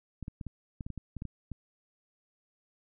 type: clicks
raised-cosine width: 5 ms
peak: -26 dBFS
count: 12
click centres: 0.227 / 0.281 / 0.412 / 0.467 / 0.808 / 0.865 / 0.903 / 0.977 / 1.167 / 1.221 / 1.253 / 1.517 s
effects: none